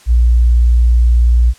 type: tone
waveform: sine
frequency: 59.2 Hz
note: A#1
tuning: 27 cents sharp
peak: -6 dBFS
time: 0.06-1.54 s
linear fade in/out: 50 ms
effects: white hiss -44 dBFS RMS until 1.58 s + low-pass 9000 Hz 12 dB/octave